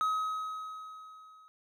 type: tone with level ramp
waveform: triangle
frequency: 1271 Hz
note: D#6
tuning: 36 cents sharp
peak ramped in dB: -24 to -53 dBFS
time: 0.01-1.48 s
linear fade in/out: 0 ms
effects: none